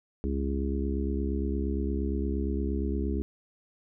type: harmonic tone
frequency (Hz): 68.6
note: C#2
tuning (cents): -17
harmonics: 1 / 3 / 4 / 5 / 6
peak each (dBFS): -29 / -34 / -35 / -36 / -37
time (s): 0.24-3.22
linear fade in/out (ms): 0
effects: none